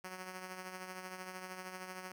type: tone with tremolo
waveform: 5% pulse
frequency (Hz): 185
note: F#3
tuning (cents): 0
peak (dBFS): -31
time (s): 0.04-2.12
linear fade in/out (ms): 2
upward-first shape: triangle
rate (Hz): 13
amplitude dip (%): 55
effects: none